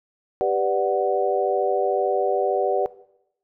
sine chord, G major seventh, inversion none, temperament equal, 392 / 493.9 / 587.3 / 740 Hz, G4 / B4 / D5 / F#5, 0 / 0 / 0 / 0 cents, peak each -24 dBFS, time 0.41-2.86 s, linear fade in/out 0 ms, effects noise-tail reverb RT60 0.8 s tail -18 dB re dry

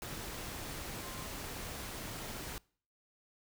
sine tone in noise, 1046.5 Hz, C6, in tune, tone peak -52 dBFS, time 1.03-1.27 s, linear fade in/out 0 ms, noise pink, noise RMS -43 dBFS, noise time 0.02-2.58 s, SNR -12 dB, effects noise-tail reverb RT60 0.5 s tail -25 dB re dry

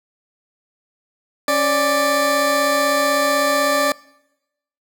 20% pulse tone pair together, 276 / 588 Hz, C#4 / D5, -7 / +2 cents, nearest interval octave + minor second, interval 1309 cents, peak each -18 / -11 dBFS, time 1.48-3.92 s, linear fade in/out 2 ms, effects noise-tail reverb RT60 0.9 s tail -23 dB re dry

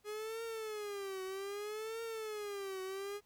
45% pulse tone with vibrato, 415.3 Hz, G#4, in tune, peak -40 dBFS, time 0.04-3.21 s, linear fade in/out 50 ms, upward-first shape triangle, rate 0.63 Hz, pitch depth 180 cents each way, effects pink hiss -73 dBFS RMS until 3.25 s

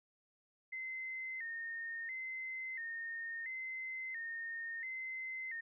sine tone with vibrato, 1945 Hz, B6, 27 cents flat, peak -40 dBFS, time 0.72-5.61 s, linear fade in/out 10 ms, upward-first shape square, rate 0.73 Hz, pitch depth 100 cents each way, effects none

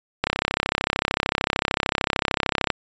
click train, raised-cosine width 0.3 ms, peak -3 dBFS, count 83, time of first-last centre 0.24-2.702 s, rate 33.3 Hz, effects resampled to 16000 Hz

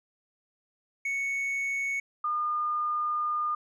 triangle / sine tone pair in turn, 2217 / 1214.4 Hz, C#7 / D#6, 0 / -42 cents, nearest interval minor seventh, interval 1042 cents, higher first, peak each -26 dBFS, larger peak neither, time 1.05-2 / 2.24-3.55 s, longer second, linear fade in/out 5 ms, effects resampled to 24000 Hz

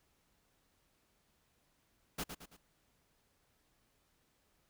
pink noise with echo, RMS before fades -39 dBFS, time 2.18-2.24 s, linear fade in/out 10 ms, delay 110 ms, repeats 3, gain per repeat -7 dB, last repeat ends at 2.57 s, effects pink hiss -75 dBFS RMS until 4.69 s

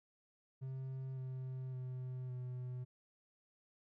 triangle tone with pitch steps, 132 / 129.81 / 127.65 / 125.53 Hz, C3 / C3 / C3 / B2, +16 / -13 / -42 / +29 cents, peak -39 dBFS, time 0.61-2.85 s, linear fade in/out 20 ms, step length 560 ms, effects none

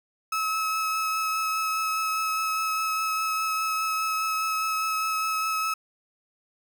35% pulse tone with vibrato, 1291 Hz, E6, 37 cents flat, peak -23 dBFS, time 0.32-5.74 s, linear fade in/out 5 ms, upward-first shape triangle, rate 4.9 Hz, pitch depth 12 cents each way, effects none

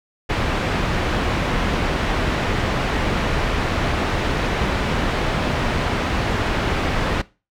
pink low-pass noise, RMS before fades -21 dBFS, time 0.29-7.22 s, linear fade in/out 10 ms, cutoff 2800 Hz, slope 12 dB/octave, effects noise-tail reverb RT60 0.3 s tail -20 dB re dry

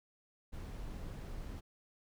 brown noise, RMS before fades -44 dBFS, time 0.52-1.61 s, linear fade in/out 20 ms, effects none

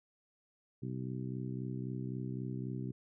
harmonic tone, 63.8 Hz, C2, 43 cents flat, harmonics 2 / 3 / 4 / 5 / 6, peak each -39 / -43 / -45 / -47 / -49 dBFS, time 0.82-2.92 s, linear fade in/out 10 ms, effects none

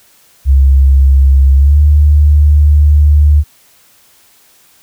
sine tone with pitch glide, 67.8 to 73.94 Hz, C#2 to D2, -38 to +12 cents, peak -3 dBFS, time 0.45-3.44 s, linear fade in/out 50 ms, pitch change +150 cents, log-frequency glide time 1.55-1.79 s, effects white hiss -47 dBFS RMS until 4.82 s

